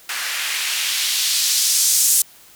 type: noise with band-pass filter sweep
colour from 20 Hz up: blue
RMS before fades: -19 dBFS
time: 0.09-2.22 s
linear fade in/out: 2 ms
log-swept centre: 1500 to 8100 Hz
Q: 1.3
effects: white hiss -47 dBFS RMS until 2.55 s